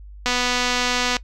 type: click train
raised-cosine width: 0.2 ms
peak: -4 dBFS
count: 225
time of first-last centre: 0.26-1.167 s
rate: 247 Hz
effects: noise-tail reverb RT60 0.1 s tail -20 dB re dry + added 50 Hz sine -37 dBFS peak until 1.23 s